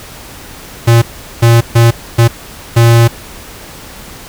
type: tone bursts at uneven times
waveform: square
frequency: 116.54 Hz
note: A#2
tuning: in tune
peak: -4 dBFS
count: 5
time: 0.87-1.02 / 1.42-1.61 / 1.75-1.91 / 2.18-2.28 / 2.76-3.08 s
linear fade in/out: 10 ms
effects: pink hiss -31 dBFS RMS until 4.28 s